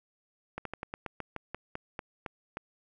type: slowing click train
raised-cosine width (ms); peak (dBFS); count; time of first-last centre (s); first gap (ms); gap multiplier
0.5; -21; 13; 0.58-2.571; 73; 1.14
effects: none